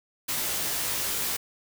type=noise with comb filter; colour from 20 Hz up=white; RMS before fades=-29 dBFS; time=0.28-1.37 s; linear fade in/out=10 ms; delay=16 ms; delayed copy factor=+0.75; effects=none